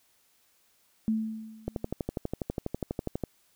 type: tone with exponential decay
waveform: sine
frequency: 220 Hz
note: A3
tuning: in tune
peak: -22 dBFS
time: 1.08-1.91 s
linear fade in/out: 0 ms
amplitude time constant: 180 ms
type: click train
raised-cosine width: 2 ms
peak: -17 dBFS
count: 20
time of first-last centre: 1.68-3.237 s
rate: 12.2 Hz
effects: white hiss -67 dBFS RMS until 3.55 s